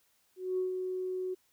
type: tone with ADSR envelope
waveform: sine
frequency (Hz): 370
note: F#4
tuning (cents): 0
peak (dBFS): -27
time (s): 0.36-1.35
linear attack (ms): 220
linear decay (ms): 130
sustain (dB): -5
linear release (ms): 17
effects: tanh soft clip ceiling -23 dBFS + white hiss -71 dBFS RMS until 1.52 s